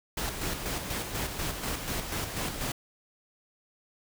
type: noise with tremolo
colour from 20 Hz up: pink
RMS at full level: -32 dBFS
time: 0.17-2.72 s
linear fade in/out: 5 ms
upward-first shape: square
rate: 4.1 Hz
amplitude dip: 45%
effects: none